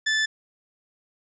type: tone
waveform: sawtooth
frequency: 1750 Hz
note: A6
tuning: 10 cents flat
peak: -17 dBFS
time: 0.06-0.26 s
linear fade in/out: 10 ms
effects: resampled to 16000 Hz